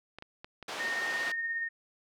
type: clicks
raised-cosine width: 0.3 ms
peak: -28 dBFS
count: 4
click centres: 0.186 / 0.224 / 0.445 / 0.627 s
type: band-pass noise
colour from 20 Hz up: pink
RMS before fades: -39 dBFS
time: 0.68-1.32 s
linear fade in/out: 5 ms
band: 500 to 4900 Hz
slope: 12 dB/octave
type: tone with tremolo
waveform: sine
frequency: 1840 Hz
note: A#6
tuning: 23 cents flat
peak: -29 dBFS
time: 0.79-1.69 s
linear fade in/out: 20 ms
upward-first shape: triangle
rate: 17 Hz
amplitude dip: 40%
effects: none